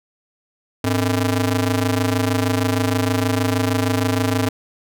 sawtooth ring-modulated tone, 182 Hz, F#3, 28 cents flat, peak -10 dBFS, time 0.84-4.49 s, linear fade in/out 5 ms, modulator 77.8 Hz, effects none

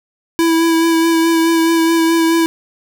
square tone with vibrato, 329.6 Hz, E4, in tune, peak -11 dBFS, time 0.39-2.46 s, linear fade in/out 0 ms, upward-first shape sine, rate 4.7 Hz, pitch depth 18 cents each way, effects none

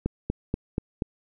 click train, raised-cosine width 3 ms, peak -12 dBFS, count 5, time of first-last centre 0.06-1.022 s, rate 4.16 Hz, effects none

